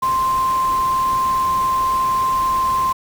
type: tone in noise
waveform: sine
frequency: 1046.5 Hz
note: C6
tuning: in tune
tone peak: -15 dBFS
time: 0.02-2.93 s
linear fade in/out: 10 ms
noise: pink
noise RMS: -32 dBFS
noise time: 0.02-2.93 s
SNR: +14 dB
effects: none